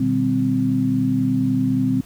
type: tone cluster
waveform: sine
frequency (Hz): 120.6 / 151 / 195.6 / 259.5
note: B2 / D3 / G3 / C4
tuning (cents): -41 / +48 / -4 / -14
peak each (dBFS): -24 / -27 / -25 / -18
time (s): 0-2.01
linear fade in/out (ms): 5
effects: pink hiss -48 dBFS RMS until 2.05 s